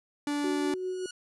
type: tone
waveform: 45% pulse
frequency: 290.8 Hz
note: D4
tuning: 17 cents flat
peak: -28 dBFS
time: 0.27-0.74 s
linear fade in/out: 2 ms
type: tone with tremolo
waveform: sine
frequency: 370 Hz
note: F#4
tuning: in tune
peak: -29 dBFS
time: 0.44-1.06 s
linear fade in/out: 2 ms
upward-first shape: sine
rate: 5.1 Hz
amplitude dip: 35%
type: tone with exponential growth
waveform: 10% pulse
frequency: 1454 Hz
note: F#6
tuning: 31 cents flat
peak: -30 dBFS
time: 0.65-1.11 s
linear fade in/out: 5 ms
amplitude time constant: 100 ms
effects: resampled to 24000 Hz